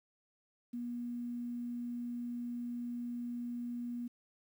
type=tone with quantisation; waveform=sine; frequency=240.5 Hz; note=B3; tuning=46 cents flat; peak=-37 dBFS; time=0.73-4.08 s; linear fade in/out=10 ms; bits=11; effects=none